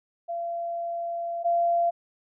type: tone pair in turn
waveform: sine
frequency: 683 / 686.5 Hz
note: F5 / F5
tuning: -39 / -30 cents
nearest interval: unison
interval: 9 cents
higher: second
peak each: -28 / -20 dBFS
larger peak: second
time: 0.28-1.44 / 1.44-1.91 s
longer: first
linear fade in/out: 20 ms
effects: none